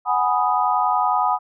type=chord; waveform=sine; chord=G# minor seventh; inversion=third; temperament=equal; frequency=740 / 830.6 / 987.8 / 1244.5 Hz; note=F#5 / G#5 / B5 / D#6; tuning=0 / 0 / 0 / 0 cents; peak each=-22 dBFS; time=0.05-1.39 s; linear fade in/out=50 ms; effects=none